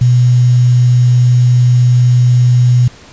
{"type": "tone with quantisation", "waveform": "sine", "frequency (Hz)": 123.2, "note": "B2", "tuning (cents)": -4, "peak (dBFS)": -5, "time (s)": [0.01, 2.88], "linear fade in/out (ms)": 5, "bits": 5, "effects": ["pink hiss -38 dBFS RMS until 3.12 s", "resampled to 16000 Hz"]}